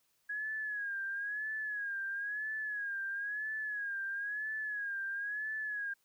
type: tone with vibrato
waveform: sine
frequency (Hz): 1661.2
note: G#6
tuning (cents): 0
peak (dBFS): -35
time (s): 0.29-5.94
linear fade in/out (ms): 10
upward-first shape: sine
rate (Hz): 1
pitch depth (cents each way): 84
effects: white hiss -75 dBFS RMS until 6.04 s